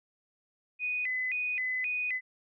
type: tone with vibrato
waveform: sine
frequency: 2238 Hz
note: C#7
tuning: 16 cents sharp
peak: -29 dBFS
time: 0.79-2.21 s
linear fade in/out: 50 ms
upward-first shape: square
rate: 1.9 Hz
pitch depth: 180 cents each way
effects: none